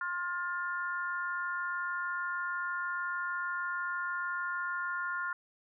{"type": "harmonic tone", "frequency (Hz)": 353.6, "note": "F4", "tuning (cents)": 22, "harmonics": [3, 4, 5], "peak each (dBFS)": [-38, -34, -42], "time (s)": [0.01, 5.33], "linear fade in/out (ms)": 2, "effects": []}